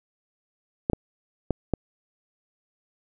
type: clicks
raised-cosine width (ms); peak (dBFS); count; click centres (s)
2; -9; 4; 0.899 / 0.933 / 1.507 / 1.737
effects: none